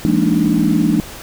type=tone cluster; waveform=sine; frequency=169.4 / 207.4 / 229.7 / 288.3 / 309.7 Hz; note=E3 / G#3 / A#3 / D4 / D#4; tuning=+48 / -2 / -25 / -32 / -8 cents; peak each=-18 dBFS; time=0.05-1 s; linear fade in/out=0 ms; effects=pink hiss -33 dBFS RMS until 1.22 s